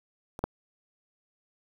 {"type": "clicks", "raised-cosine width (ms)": 1, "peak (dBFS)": [-25, -12], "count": 2, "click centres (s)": [0.391, 0.44], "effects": ["7-bit"]}